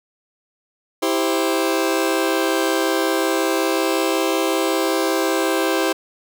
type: chord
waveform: sawtooth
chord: C major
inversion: first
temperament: just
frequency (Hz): 327 / 392.4 / 523.3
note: E4 / G4 / C5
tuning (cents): -14 / +2 / 0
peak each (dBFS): -17 / -18 / -19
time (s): 1.02-5.93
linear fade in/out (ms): 10
effects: none